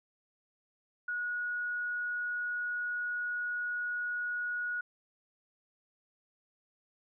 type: tone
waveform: sine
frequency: 1455 Hz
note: F#6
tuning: 29 cents flat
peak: -32 dBFS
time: 1.08-4.81 s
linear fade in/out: 5 ms
effects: none